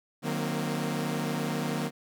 sawtooth chord, C half-diminished seventh, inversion first, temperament equal with one note detuned, 153.07 / 185 / 233.1 / 261.6 Hz, Eb3 / Gb3 / Bb3 / C4, -28 / 0 / 0 / 0 cents, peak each -29 / -32 / -29 / -33 dBFS, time 0.22-1.91 s, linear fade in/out 50 ms, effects none

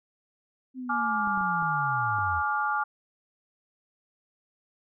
sine linear sweep, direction down, 261.6 to 76.6 Hz, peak -33 dBFS, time 0.74-2.43 s, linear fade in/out 50 ms
sine chord, D diminished, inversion second, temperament just, 845.8 / 1174.7 / 1409.6 Hz, Ab5 / D6 / F6, +31 / 0 / +16 cents, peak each -29 dBFS, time 0.89-2.84 s, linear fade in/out 10 ms
clicks, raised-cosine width 3 ms, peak -33 dBFS, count 5, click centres 1.274 / 1.376 / 1.411 / 1.625 / 2.186 s
effects none

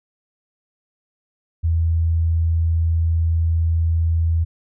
sine tone, 82.41 Hz, E2, in tune, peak -15 dBFS, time 1.63-4.45 s, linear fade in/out 20 ms, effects none

